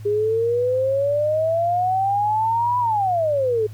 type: exponential two-way sweep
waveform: sine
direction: up then down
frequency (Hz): 407.5 to 994 to 417.7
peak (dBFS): -17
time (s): 0.05-3.67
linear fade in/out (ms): 10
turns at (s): 2.79
effects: added 107 Hz sine -33 dBFS peak until 3.73 s + pink hiss -52 dBFS RMS until 3.73 s